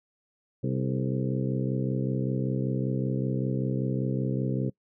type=harmonic tone with a mistuned harmonic; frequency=65.2 Hz; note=C2; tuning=5 cents flat; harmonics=2 / 3 / 4 / 5 / 6 / 7 / 8; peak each=-28 / -32 / -34 / -36 / -38 / -39 / -40 dBFS; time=0.63-4.7 s; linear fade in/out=10 ms; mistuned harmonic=6; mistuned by=+72 cents; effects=noise-tail reverb RT60 0.1 s tail -23 dB re dry